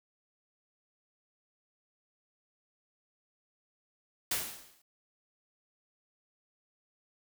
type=noise with exponential decay; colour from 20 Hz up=white; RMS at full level=-29 dBFS; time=4.31-4.82 s; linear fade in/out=5 ms; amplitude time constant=110 ms; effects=none